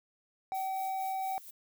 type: tone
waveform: triangle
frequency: 765 Hz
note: G5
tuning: 42 cents flat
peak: -30 dBFS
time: 0.52-1.38 s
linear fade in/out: 0 ms
type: noise with tremolo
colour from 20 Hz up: violet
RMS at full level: -46 dBFS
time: 0.54-1.51 s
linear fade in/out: 10 ms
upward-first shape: sine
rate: 4.3 Hz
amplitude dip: 55%
effects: none